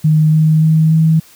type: tone with pitch steps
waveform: sine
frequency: 155.1 / 156.72 / 158.36 / 160.01 Hz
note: D#3 / D#3 / D#3 / D#3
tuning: -5 / +13 / +31 / +49 cents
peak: -7 dBFS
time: 0.04-1.2 s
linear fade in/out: 10 ms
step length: 290 ms
effects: white hiss -44 dBFS RMS until 1.35 s